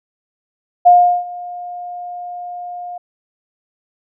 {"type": "tone with ADSR envelope", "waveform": "sine", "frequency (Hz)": 710, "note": "F5", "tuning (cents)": 28, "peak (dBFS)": -3, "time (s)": [0.85, 2.98], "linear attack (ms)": 19, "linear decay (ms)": 370, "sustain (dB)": -22, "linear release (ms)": 6, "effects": []}